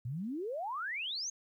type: exponential sweep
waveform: sine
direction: up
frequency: 112.1 to 6645 Hz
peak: -35 dBFS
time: 0.05-1.3 s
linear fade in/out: 5 ms
effects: 12-bit